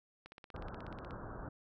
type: click train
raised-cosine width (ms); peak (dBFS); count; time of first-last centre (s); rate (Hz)
0.3; -35; 15; 0.26-1.108; 16.5
type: low-pass noise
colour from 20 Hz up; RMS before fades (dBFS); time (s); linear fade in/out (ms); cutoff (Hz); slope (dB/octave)
pink; -46; 0.54-1.49; 5; 1600; 96
effects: none